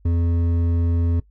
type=tone with hard clipping; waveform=sine; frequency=84.9 Hz; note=F2; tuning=48 cents flat; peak=-19 dBFS; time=0.05-1.2 s; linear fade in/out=5 ms; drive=9 dB; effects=noise-tail reverb RT60 0.1 s tail -18 dB re dry + added 50 Hz sine -51 dBFS peak until 1.3 s